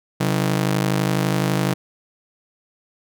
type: ring-modulated tone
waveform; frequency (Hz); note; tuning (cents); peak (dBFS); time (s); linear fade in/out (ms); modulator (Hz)
sawtooth; 156.8; D#3; +14; -11; 0.2-1.74; 10; 26
effects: none